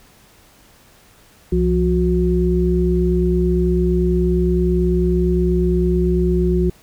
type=tone cluster; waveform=sine; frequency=64.2 / 173 / 362.7 Hz; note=C2 / F3 / F#4; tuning=-32 / -16 / -34 cents; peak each=-18 dBFS; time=1.52-6.7 s; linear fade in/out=5 ms; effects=pink hiss -50 dBFS RMS until 6.82 s